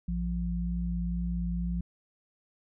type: tone pair together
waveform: sine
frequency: 57.5 / 174.61 Hz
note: A#1 / F3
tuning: -23 / 0 cents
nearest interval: octave + perfect fifth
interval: 1923 cents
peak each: -31 / -31 dBFS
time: 0.08-1.81 s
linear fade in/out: 5 ms
effects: none